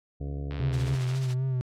harmonic tone, 70.5 Hz, C#2, 30 cents sharp, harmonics 1 / 2 / 3 / 4 / 5 / 6 / 7 / 8 / 9 / 10, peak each -33 / -35 / -50 / -42 / -52 / -46 / -49 / -56 / -56 / -55 dBFS, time 0.2-0.96 s, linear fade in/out 10 ms
click train, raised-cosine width 0.3 ms, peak -26 dBFS, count 56, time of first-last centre 0.51-1.148 s, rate 86.2 Hz
triangle tone with vibrato, 129.5 Hz, C3, 17 cents flat, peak -23 dBFS, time 0.6-1.61 s, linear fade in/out 0 ms, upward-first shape sine, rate 3.8 Hz, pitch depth 45 cents each way
white noise with tremolo, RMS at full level -39 dBFS, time 0.72-1.35 s, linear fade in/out 20 ms, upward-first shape sine, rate 14 Hz, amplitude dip 55%
effects low-pass 6000 Hz 12 dB/octave

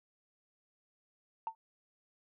sine tone with exponential decay, 899 Hz, A5, 37 cents sharp, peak -29 dBFS, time 1.47-1.55 s, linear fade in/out 1 ms, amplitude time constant 17 ms, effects tanh soft clip ceiling -27 dBFS

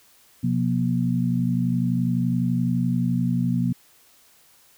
sine tone cluster, 127.4 / 179.1 / 239.5 Hz, C3 / F3 / A#3, -46 / +44 / +47 cents, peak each -24 dBFS, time 0.43-3.73 s, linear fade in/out 10 ms, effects white hiss -56 dBFS RMS until 4.77 s

